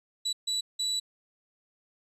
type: tone bursts at uneven times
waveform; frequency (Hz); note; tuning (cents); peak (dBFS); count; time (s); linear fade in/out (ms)
35% pulse; 3941; B7; -4; -25; 3; 0.25-0.33 / 0.47-0.61 / 0.79-1; 10
effects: resampled to 32000 Hz